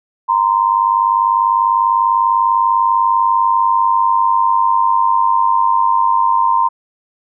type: tone pair together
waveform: sine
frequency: 932.3 / 1032.4 Hz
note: A#5 / C6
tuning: 0 / -23 cents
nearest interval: major second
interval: 177 cents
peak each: -13 dBFS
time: 0.28-6.69 s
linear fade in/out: 20 ms
effects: none